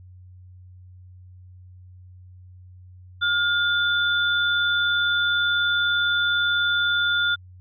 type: tone pair together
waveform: sine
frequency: 1419 / 3519 Hz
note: F6 / A7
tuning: +27 / 0 cents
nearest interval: octave + major third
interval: 1573 cents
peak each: -20 / -24 dBFS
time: 3.21-7.36 s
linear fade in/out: 20 ms
effects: added 91 Hz sine -43 dBFS peak until 7.6 s